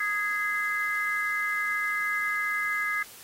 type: chord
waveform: sine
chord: Ab major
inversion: second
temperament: equal with one note detuned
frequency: 1244.5 / 1661.2 / 2057 Hz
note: Eb6 / Ab6 / C7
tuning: 0 / 0 / -30 cents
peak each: -33 / -29 / -29 dBFS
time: 0-3.03 s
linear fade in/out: 5 ms
effects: white hiss -48 dBFS RMS until 3.23 s + AAC 48 kbps